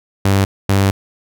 sawtooth tone pair in turn, 98 / 98 Hz, G2 / G2, 0 / 0 cents, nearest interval unison, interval 0 cents, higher neither, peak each -7 dBFS, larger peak neither, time 0.25-0.45 / 0.69-0.91 s, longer second, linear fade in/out 5 ms, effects none

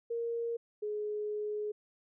sine tone pair in turn, 466.2 / 420.6 Hz, A#4 / G#4, 0 / +22 cents, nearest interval major second, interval 178 cents, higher first, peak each -32 / -33 dBFS, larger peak first, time 0.1-0.57 / 0.82-1.72 s, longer second, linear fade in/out 10 ms, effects none

